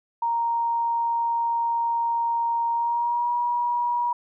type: tone with pitch glide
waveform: sine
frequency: 932.3 to 960.7 Hz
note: A#5 to B5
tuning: 0 to -48 cents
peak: -21 dBFS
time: 0.22-4.13 s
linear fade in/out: 5 ms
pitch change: +52 cents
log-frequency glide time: 2.72-3.31 s
effects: none